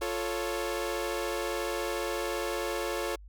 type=chord; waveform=sawtooth; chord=F augmented; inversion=none; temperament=equal; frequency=349.2 / 440 / 554.4 Hz; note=F4 / A4 / C#5; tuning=0 / 0 / 0 cents; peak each=-31 dBFS; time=0.01-3.16 s; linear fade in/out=10 ms; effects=added 50 Hz sine -46 dBFS peak until 3.28 s